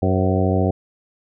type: harmonic tone with a mistuned harmonic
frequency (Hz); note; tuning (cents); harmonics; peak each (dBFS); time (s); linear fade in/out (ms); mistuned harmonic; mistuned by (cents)
93.9; F#2; +26; 1 / 2 / 3 / 4 / 5 / 6 / 7 / 8; -19 / -22 / -24 / -25 / -26 / -27 / -27 / -28; 0.02-0.71; 5; 6; -48
effects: none